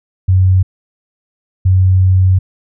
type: tone bursts at uneven times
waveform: sine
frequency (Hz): 93.3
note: F#2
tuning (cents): +15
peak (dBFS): -6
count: 2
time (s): 0.28-0.63 / 1.65-2.39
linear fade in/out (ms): 10
effects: none